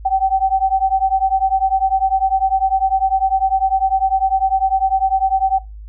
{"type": "beating tone pair", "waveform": "sine", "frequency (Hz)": [764, 774], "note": ["G5", "G5"], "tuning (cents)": [-45, -22], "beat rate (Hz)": 10, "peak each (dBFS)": -16, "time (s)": [0.05, 5.59], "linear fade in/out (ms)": 10, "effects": ["noise-tail reverb RT60 0.2 s tail -17 dB re dry", "added 52 Hz sine -31 dBFS peak until 5.88 s"]}